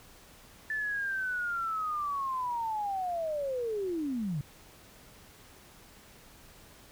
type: linear sweep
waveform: sine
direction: down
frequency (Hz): 1760 to 134.9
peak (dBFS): -30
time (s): 0.7-4.41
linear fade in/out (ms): 2
effects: pink hiss -55 dBFS RMS until 6.91 s